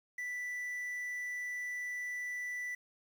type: tone with quantisation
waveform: triangle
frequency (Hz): 1975.5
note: B6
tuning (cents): 0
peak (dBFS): -35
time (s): 0.18-2.75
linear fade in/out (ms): 5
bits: 10
effects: none